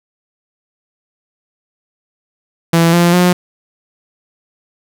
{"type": "tone with pitch steps", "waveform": "sawtooth", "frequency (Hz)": [167, 172.79, 178.78], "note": ["E3", "F3", "F3"], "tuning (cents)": [23, -18, 41], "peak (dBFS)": -4, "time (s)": [2.73, 3.33], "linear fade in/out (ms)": 5, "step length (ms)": 200, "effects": []}